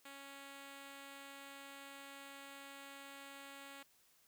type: tone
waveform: 5% pulse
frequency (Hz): 277.2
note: C#4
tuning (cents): 0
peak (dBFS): -40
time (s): 0.05-3.83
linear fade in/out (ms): 5
effects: white hiss -71 dBFS RMS until 4.27 s